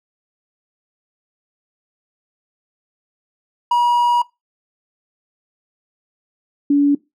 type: tone pair in turn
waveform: triangle / sine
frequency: 961 / 285.7 Hz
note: B5 / D4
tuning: -48 / -48 cents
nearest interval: octave + major sixth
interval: 2100 cents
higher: first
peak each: -10 dBFS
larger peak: neither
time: 3.71-4.22 / 6.7-6.95 s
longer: first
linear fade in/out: 5 ms
effects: noise-tail reverb RT60 0.2 s tail -20 dB re dry